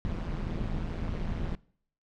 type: noise with amplitude modulation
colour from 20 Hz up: brown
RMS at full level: -29 dBFS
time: 0.05-1.55 s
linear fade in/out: 0 ms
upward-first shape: sine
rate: 170 Hz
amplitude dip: 85%
effects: noise-tail reverb RT60 0.6 s tail -23 dB re dry + low-pass 4000 Hz 12 dB/octave